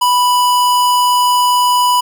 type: tone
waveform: square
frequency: 987.8 Hz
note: B5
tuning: in tune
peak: -10 dBFS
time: 0.01-2.01 s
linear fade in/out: 10 ms
effects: none